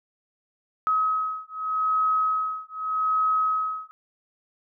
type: beating tone pair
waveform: sine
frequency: 1274 / 1274.83 Hz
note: D#6 / D#6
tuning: +41 / +42 cents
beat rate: 0.83 Hz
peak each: -25 dBFS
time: 0.87-3.91 s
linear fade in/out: 0 ms
effects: none